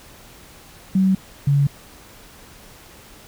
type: tone pair in turn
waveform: sine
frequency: 190 / 141.44 Hz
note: F#3 / C#3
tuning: +46 / +35 cents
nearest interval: perfect fourth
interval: 511 cents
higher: first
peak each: -13 dBFS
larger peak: neither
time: 0.95-1.15 / 1.47-1.67 s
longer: neither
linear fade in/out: 5 ms
effects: pink hiss -45 dBFS RMS until 3.27 s